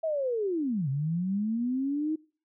sine linear two-way sweep, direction down then up, 659 to 130.81 to 318.6 Hz, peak -26 dBFS, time 0.03-2.16 s, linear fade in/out 10 ms, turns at 0.89 s, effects noise-tail reverb RT60 0.4 s tail -23 dB re dry

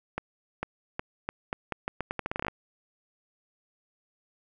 accelerating click train, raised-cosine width 0.5 ms, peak -15 dBFS, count 18, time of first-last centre 0.18-2.483 s, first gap 450 ms, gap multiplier 0.81, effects none

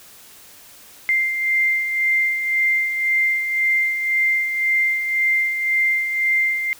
sine beating tone pair, 2093 / 2094.9 Hz, C7 / C7, 0 / +2 cents, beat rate 1.9 Hz, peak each -26 / -17 dBFS, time 1.09-6.73 s, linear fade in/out 0 ms, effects white hiss -45 dBFS RMS until 6.79 s

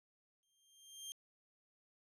20% pulse tone with exponential growth, 3185 Hz, G7, 27 cents sharp, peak -38 dBFS, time 0.43-1.12 s, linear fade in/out 0 ms, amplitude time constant 150 ms, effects resampled to 32000 Hz

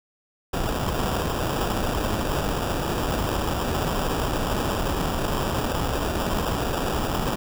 pink noise with sample-and-hold, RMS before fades -25 dBFS, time 0.53-7.36 s, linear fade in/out 10 ms, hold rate 2100 Hz, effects none

